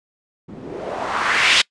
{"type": "noise with low-pass filter sweep", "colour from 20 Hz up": "blue", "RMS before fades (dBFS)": -20, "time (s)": [0.48, 1.62], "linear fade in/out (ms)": 10, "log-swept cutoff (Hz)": [210, 3500], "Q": 2, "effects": ["noise-tail reverb RT60 0.1 s tail -24 dB re dry", "resampled to 22050 Hz"]}